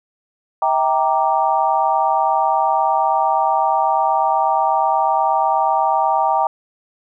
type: chord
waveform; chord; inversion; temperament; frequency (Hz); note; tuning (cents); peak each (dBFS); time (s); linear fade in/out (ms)
sine; E half-diminished seventh; none; equal with one note detuned; 643.8 / 784 / 932.3 / 1174.7; E5 / G5 / Bb5 / D6; -41 / 0 / 0 / 0; -22 / -17 / -18 / -23; 0.62-6.47; 2
effects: none